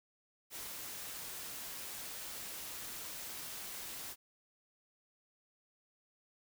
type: noise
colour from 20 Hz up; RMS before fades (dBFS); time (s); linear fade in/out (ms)
white; -45; 0.5-4.16; 50
effects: none